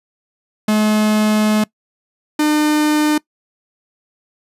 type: tone pair in turn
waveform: 45% pulse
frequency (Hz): 213.6 / 302.1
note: G#3 / D4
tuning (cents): +49 / +49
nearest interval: tritone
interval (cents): 600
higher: second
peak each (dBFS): -12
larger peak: neither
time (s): 0.68-1.64 / 2.39-3.18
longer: first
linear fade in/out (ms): 5
effects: noise-tail reverb RT60 0.1 s tail -23 dB re dry + resampled to 32000 Hz